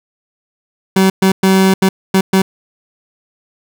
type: tone bursts at uneven times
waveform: 30% pulse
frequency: 190.7 Hz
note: G3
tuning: 47 cents flat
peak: -5 dBFS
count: 6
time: 0.96-1.1 / 1.22-1.32 / 1.43-1.74 / 1.82-1.89 / 2.14-2.21 / 2.33-2.42 s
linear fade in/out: 5 ms
effects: none